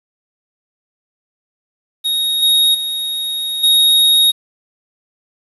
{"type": "tone with level steps", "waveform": "square", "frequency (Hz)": 3752, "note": "A#7", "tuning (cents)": 11, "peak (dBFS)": [-15, -10, -19, -9], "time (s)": [2.04, 4.32], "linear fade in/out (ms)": 20, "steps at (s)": [2.42, 2.74, 3.63], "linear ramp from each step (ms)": 10, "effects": ["resampled to 32000 Hz", "7-bit"]}